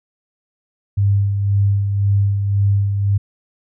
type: tone with tremolo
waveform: sine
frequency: 100 Hz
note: G2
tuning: 35 cents sharp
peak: -11 dBFS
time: 0.97-3.18 s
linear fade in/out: 10 ms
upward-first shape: sine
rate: 1.9 Hz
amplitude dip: 45%
effects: none